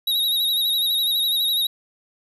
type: tone with vibrato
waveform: square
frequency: 3814 Hz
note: A#7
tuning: 39 cents sharp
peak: -19 dBFS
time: 0.07-1.67 s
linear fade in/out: 5 ms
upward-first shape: sine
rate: 12 Hz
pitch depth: 54 cents each way
effects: none